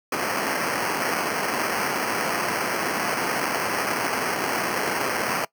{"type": "noise with sample-and-hold", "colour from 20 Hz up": "white", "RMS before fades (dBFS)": -25, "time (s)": [0.12, 5.45], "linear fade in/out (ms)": 5, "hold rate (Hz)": 3675, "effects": ["noise-tail reverb RT60 0.1 s tail -21 dB re dry", "high-pass 200 Hz 12 dB/octave"]}